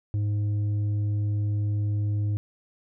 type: tone with tanh clipping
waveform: sine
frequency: 103.7 Hz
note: G#2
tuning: 2 cents flat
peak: -24 dBFS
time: 0.14-2.37 s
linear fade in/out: 0 ms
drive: 5 dB
effects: none